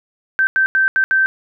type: tone bursts at uneven times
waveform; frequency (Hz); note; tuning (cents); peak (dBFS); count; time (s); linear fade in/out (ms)
sine; 1554; G6; -16; -11; 5; 0.39-0.47 / 0.56-0.66 / 0.75-0.88 / 0.96-1.04 / 1.11-1.26; 0
effects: none